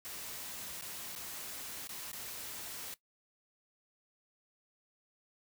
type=noise with dropouts; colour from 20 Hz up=white; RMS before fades=-44 dBFS; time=0.05-2.94 s; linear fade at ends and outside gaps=0 ms; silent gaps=0.811-0.822 / 1.152-1.161 / 1.872-1.892 / 2.116-2.131 s; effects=noise-tail reverb RT60 0.1 s tail -17 dB re dry